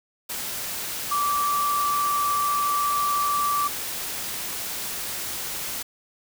sine tone in noise, 1163 Hz, D6, 17 cents flat, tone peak -21 dBFS, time 1.11-3.68 s, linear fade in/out 10 ms, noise white, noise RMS -31 dBFS, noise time 0.29-5.83 s, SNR +7 dB, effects none

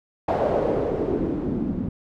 white noise with low-pass filter sweep, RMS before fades -24 dBFS, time 0.28-1.89 s, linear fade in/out 5 ms, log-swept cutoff 690 to 220 Hz, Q 3, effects none

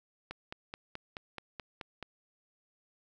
click train, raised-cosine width 0.3 ms, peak -24 dBFS, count 9, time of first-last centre 0.31-2.027 s, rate 4.66 Hz, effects none

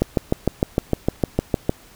click train, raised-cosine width 2 ms, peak -3 dBFS, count 12, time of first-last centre 0.02-1.694 s, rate 6.57 Hz, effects pink hiss -48 dBFS RMS until 1.95 s

